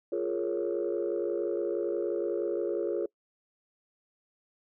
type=chord; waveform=sine; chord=Bb minor seventh; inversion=second; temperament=equal; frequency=349.2 / 415.3 / 466.2 / 554.4 Hz; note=F4 / Ab4 / Bb4 / Db5; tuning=0 / 0 / 0 / 0 cents; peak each=-31 / -32 / -34 / -34 dBFS; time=0.12-3.06 s; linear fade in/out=5 ms; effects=noise-tail reverb RT60 0.1 s tail -24 dB re dry + tanh soft clip ceiling -21 dBFS